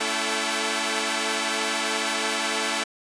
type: tone cluster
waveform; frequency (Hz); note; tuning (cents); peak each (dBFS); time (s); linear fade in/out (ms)
5% pulse; 220.4 / 285.7 / 335.7 / 437.7 / 774; A3 / D4 / E4 / A4 / G5; +3 / -48 / +32 / -9 / -22; -19; 0-2.84; 10
effects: resampled to 22050 Hz